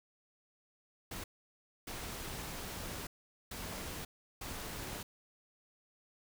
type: noise bursts at uneven times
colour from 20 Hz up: pink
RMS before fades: -43 dBFS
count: 4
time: 1.11-1.24 / 1.87-3.07 / 3.51-4.05 / 4.41-5.03 s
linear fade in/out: 5 ms
effects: none